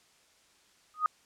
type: tone with exponential growth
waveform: sine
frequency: 1244.5 Hz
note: D#6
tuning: in tune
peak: -19 dBFS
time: 0.94-1.06 s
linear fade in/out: 1 ms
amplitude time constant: 26 ms
effects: white hiss -64 dBFS RMS until 1.25 s + low-pass 8000 Hz 12 dB/octave